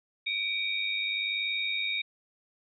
sine tone cluster, 2289 / 2390 / 3732 Hz, D7 / D7 / A#7, -45 / +30 / +1 cents, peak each -33 / -33 / -32 dBFS, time 0.26-2.02 s, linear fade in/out 10 ms, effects none

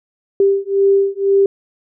sine beating tone pair, 393.4 / 395.4 Hz, G4 / G4, +6 / +15 cents, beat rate 2 Hz, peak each -14 dBFS, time 0.4-1.46 s, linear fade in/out 2 ms, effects none

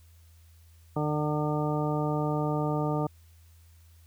harmonic tone, 150 Hz, D3, 37 cents sharp, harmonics 1 / 2 / 3 / 4 / 5 / 6 / 8, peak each -29 / -32 / -34 / -35 / -36 / -37 / -38 dBFS, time 0.96-3.07 s, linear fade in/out 5 ms, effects added 82 Hz sine -53 dBFS peak until 4.06 s + white hiss -65 dBFS RMS until 4.06 s

